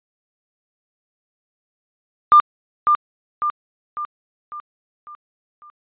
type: tone with echo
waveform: sine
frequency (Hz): 1198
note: D6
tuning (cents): +34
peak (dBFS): -5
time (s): 2.32-2.4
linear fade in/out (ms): 0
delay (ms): 550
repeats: 6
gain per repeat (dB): -6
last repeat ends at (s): 5.7
effects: tanh soft clip ceiling -1 dBFS + resampled to 8000 Hz

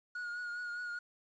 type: tone with vibrato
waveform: triangle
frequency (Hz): 1442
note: F#6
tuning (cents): -45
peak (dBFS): -36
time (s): 0.15-0.99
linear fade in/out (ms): 5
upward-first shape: triangle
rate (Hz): 4.9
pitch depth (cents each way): 35
effects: resampled to 16000 Hz + 11-bit

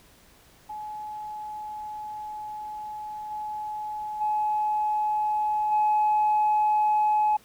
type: tone with level steps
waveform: sine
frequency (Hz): 849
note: G#5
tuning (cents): +38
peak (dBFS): -33 / -30 / -22 / -18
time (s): 0.69-7.37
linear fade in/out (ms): 10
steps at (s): 3.3 / 4.2 / 5.71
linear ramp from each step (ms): 20
effects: tanh soft clip ceiling -16 dBFS + pink hiss -56 dBFS RMS until 7.44 s

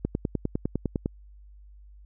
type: click train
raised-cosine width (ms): 3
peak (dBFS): -13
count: 11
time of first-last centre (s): 0.05-1.059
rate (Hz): 9.91
effects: added 50 Hz sine -47 dBFS peak until 2.05 s

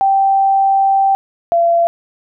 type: tone pair in turn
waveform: sine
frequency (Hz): 781 / 680.6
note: G5 / F5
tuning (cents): -7 / -45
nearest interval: major second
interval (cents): 238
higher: first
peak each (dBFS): -9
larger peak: neither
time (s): 0.01-1.15 / 1.52-1.87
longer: first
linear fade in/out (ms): 0
effects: none

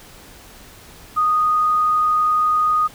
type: tone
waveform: sine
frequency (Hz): 1239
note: D#6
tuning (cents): -8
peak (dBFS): -14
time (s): 1.16-2.88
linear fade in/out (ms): 20
effects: pink hiss -43 dBFS RMS until 2.94 s

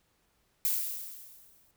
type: noise with exponential decay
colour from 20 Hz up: violet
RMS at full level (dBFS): -27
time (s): 0.65-1.71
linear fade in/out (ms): 0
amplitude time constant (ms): 230
effects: pink hiss -72 dBFS RMS until 1.76 s

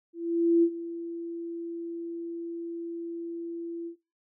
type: tone with ADSR envelope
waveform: sine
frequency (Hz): 337.4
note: E4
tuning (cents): +40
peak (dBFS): -17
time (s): 0.13-3.96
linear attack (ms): 500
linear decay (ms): 66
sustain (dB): -16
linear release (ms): 93
effects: noise-tail reverb RT60 0.3 s tail -22 dB re dry

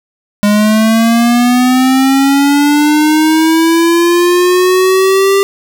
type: linear sweep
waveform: square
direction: up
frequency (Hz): 204.7 to 396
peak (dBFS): -7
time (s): 0.43-5.43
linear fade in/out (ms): 0
effects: none

